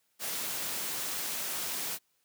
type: high-pass noise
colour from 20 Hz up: white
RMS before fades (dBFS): -35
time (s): 0.19-1.99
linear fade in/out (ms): 50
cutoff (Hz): 130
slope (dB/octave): 12
effects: white hiss -74 dBFS RMS until 2.24 s + high-pass 80 Hz 12 dB/octave